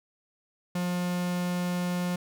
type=tone; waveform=45% pulse; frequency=177.8 Hz; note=F3; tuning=31 cents sharp; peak=-27 dBFS; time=0.75-2.16 s; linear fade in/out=5 ms; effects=none